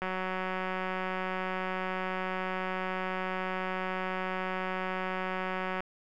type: click train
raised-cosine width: 0.5 ms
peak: -19 dBFS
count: 1077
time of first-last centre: 0.02-5.805 s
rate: 186 Hz
effects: none